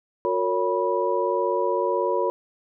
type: tone cluster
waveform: sine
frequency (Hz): 363.1 / 459.2 / 561 / 978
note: F#4 / A#4 / C#5 / B5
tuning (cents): -33 / -26 / +21 / -17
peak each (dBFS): -26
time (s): 0.25-2.3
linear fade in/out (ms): 0
effects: none